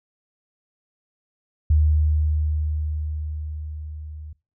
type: tone with level ramp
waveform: sine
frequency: 76.4 Hz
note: D#2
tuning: 31 cents flat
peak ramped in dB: -13 to -34 dBFS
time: 1.7-4.33 s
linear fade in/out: 5 ms
effects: noise-tail reverb RT60 0.3 s tail -23 dB re dry